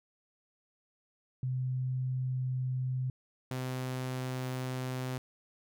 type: tone pair in turn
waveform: sine / sawtooth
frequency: 128.5 / 128.5 Hz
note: C3 / C3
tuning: -31 / -31 cents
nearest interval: unison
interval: 0 cents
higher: neither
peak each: -30 / -30 dBFS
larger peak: neither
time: 1.43-3.1 / 3.51-5.18 s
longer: neither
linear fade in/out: 2 ms
effects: none